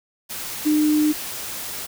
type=tone in noise; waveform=sine; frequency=303 Hz; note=D#4; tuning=46 cents flat; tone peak=-15 dBFS; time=0.65-1.13 s; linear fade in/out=20 ms; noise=white; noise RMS=-31 dBFS; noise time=0.29-1.87 s; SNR=+13 dB; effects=none